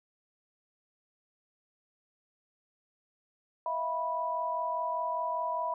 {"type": "tone cluster", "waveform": "sine", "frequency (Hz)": [646, 691, 983], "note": ["E5", "F5", "B5"], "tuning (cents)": [-35, -19, -8], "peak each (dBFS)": [-36, -39, -31], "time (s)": [3.66, 5.74], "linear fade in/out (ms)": 2, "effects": []}